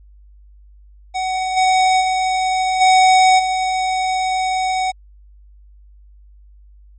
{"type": "tone with level steps", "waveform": "square", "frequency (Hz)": 749, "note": "F#5", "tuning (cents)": 21, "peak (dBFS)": [-19, -12, -16, -9, -17], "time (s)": [1.14, 4.92], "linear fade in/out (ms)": 20, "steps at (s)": [1.56, 2, 2.8, 3.38], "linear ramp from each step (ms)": 20, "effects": ["added 50 Hz sine -42 dBFS peak until 6.98 s", "MP3 32 kbps"]}